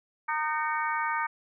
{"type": "harmonic tone with a mistuned harmonic", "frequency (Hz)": 306.7, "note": "D#4", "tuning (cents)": -25, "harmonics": [3, 4, 5, 6, 7], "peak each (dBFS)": [-30, -32, -34, -36, -37], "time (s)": [0.28, 1.27], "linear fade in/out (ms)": 10, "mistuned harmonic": 7, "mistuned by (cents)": 70, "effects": []}